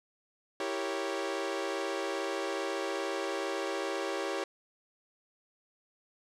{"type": "chord", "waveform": "sawtooth", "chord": "E diminished seventh", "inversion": "none", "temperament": "equal", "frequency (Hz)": [329.6, 392, 466.2, 554.4], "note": ["E4", "G4", "Bb4", "Db5"], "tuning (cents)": [0, 0, 0, 0], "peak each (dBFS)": [-35, -32, -37, -33], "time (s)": [0.6, 4.44], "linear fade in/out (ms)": 2, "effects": ["low-pass 7000 Hz 12 dB/octave"]}